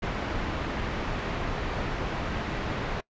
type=low-pass noise; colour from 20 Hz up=pink; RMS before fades=-31 dBFS; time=0.02-3.01 s; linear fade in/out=10 ms; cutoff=2400 Hz; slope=12 dB/octave; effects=noise-tail reverb RT60 0.1 s tail -22 dB re dry + resampled to 16000 Hz